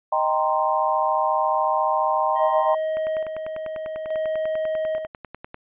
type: chord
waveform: sine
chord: C minor seventh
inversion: first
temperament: equal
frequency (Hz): 622.3 / 784 / 932.3 / 1046.5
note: Eb5 / G5 / Bb5 / C6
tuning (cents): 0 / 0 / 0 / 0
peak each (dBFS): -24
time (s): 0.12-2.75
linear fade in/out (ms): 5
type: tone with tremolo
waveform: triangle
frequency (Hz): 630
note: D#5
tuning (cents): +21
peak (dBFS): -20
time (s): 2.35-5.07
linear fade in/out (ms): 20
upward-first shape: square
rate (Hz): 0.57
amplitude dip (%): 50
type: click train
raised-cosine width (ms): 0.5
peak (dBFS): -21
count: 27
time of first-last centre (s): 2.97-5.544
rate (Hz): 10.1
effects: resampled to 8000 Hz